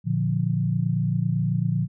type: chord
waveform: sine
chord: Bb major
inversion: none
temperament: equal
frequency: 116.54 / 146.83 / 174.61 Hz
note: Bb2 / D3 / F3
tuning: 0 / 0 / 0 cents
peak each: -25 dBFS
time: 0.04-1.88 s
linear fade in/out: 50 ms
effects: none